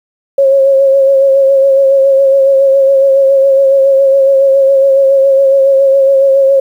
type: tone with vibrato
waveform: sine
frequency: 544 Hz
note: C#5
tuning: 33 cents flat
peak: -4 dBFS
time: 0.38-6.6 s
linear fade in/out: 5 ms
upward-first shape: sine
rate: 7.2 Hz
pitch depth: 29 cents each way
effects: 7-bit